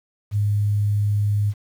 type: tone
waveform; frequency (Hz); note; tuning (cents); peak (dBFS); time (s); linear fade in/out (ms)
sine; 103.2; G#2; -10; -17; 0.31-1.54; 50
effects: 8-bit